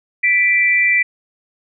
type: tone pair together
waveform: sine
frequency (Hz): 1975.5 / 2346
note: B6 / D7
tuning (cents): 0 / -2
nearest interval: minor third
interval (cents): 298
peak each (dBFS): -14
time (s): 0.23-1.03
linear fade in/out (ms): 10
effects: none